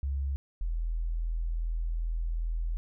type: tone pair in turn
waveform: sine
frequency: 68.6 / 41.26 Hz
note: C#2 / E1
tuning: -17 / +2 cents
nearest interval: major sixth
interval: 881 cents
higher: first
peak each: -28 dBFS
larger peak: neither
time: 0.03-0.36 / 0.61-2.77 s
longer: second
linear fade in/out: 0 ms
effects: none